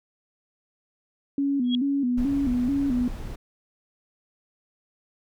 sine tone with vibrato, 262.3 Hz, C4, 4 cents sharp, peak -21 dBFS, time 1.38-3.08 s, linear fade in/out 2 ms, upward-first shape square, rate 2.3 Hz, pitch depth 110 cents each way
sine tone with exponential growth, 3300 Hz, G#7, 12 cents flat, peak -22 dBFS, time 1.64-1.75 s, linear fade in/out 1 ms, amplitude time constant 22 ms
brown noise, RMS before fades -34 dBFS, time 2.17-3.36 s, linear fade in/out 10 ms
effects none

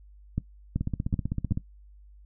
two click trains, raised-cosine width 5 ms, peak -16 / -14 dBFS, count 13 / 4, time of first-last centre 0.81-1.574 / 0.38-1.521 s, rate 15.7 / 2.63 Hz, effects noise-tail reverb RT60 0.1 s tail -18 dB re dry + added 50 Hz sine -49 dBFS peak until 2.25 s

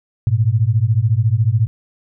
sine beating tone pair, 104.4 / 118.4 Hz, G#2 / A#2, +10 / +27 cents, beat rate 14 Hz, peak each -15 dBFS, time 0.27-1.67 s, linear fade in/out 0 ms, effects none

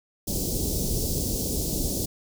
pink band-stop noise, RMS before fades -27 dBFS, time 0.27-2.06 s, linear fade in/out 10 ms, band 500 to 4900 Hz, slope 24 dB/octave, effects none

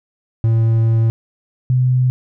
triangle / sine tone pair in turn, 113.2 / 127.06 Hz, A2 / B2, +50 / +50 cents, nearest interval major second, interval 200 cents, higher second, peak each -9 / -11 dBFS, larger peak first, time 0.44-1.1 / 1.7-2.1 s, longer first, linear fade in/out 0 ms, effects none

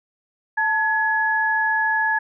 sine tone pair together, 883 / 1689.2 Hz, A5 / G#6, +6 / +29 cents, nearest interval major seventh, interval 1123 cents, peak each -22 / -19 dBFS, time 0.57-2.19 s, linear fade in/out 10 ms, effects none

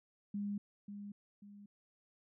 sine tone with echo, 203.5 Hz, G#3, 35 cents flat, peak -36 dBFS, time 0.34-0.58 s, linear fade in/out 5 ms, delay 540 ms, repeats 2, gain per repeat -8 dB, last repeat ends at 1.66 s, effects none

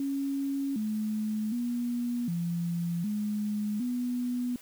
sine tone with pitch steps, 276.2 / 214.8 / 240.9 / 171 / 209.4 / 246 Hz, C#4 / A3 / B3 / F3 / G#3 / B3, -6 / -41 / -43 / -36 / +15 / -7 cents, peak -28 dBFS, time 0-4.56 s, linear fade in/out 2 ms, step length 760 ms, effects white hiss -53 dBFS RMS until 4.61 s

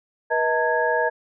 sine tone cluster, 483.1 / 635 / 900 / 1658 Hz, B4 / D#5 / A5 / G#6, -38 / +35 / +39 / -3 cents, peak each -24 dBFS, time 0.3-1.1 s, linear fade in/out 20 ms, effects none

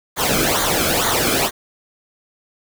pink noise with flanger, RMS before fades -18 dBFS, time 0.16-1.51 s, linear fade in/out 50 ms, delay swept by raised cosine 0.37 to 1.1 ms, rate 2.2 Hz, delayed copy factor -0.75, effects none

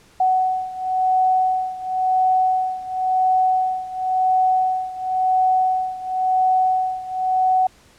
sine beating tone pair, 746 / 746.95 Hz, F#5 / F#5, +14 / +16 cents, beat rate 0.95 Hz, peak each -18 / -21 dBFS, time 0.2-7.67 s, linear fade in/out 5 ms, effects pink hiss -52 dBFS RMS until 7.98 s + low-pass 10000 Hz 12 dB/octave

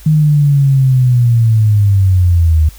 sine linear sweep, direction down, 156.4 to 75.8 Hz, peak -6 dBFS, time 0.06-2.69 s, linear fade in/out 5 ms, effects added 50 Hz sine -34 dBFS peak until 2.78 s + white hiss -41 dBFS RMS until 2.78 s

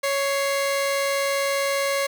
sawtooth tone pair together, 555 / 2095 Hz, C#5 / C7, +2 / +2 cents, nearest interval octave + major seventh, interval 2300 cents, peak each -18 / -26 dBFS, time 0.03-2.07 s, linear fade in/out 10 ms, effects none

